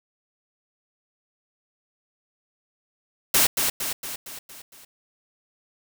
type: noise with echo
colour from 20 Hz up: white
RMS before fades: -18 dBFS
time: 3.34-3.47 s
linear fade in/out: 5 ms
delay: 230 ms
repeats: 6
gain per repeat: -5 dB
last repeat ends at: 4.85 s
effects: none